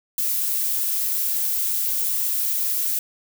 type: noise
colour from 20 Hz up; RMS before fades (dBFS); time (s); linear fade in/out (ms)
violet; -23; 0.18-2.99; 2
effects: none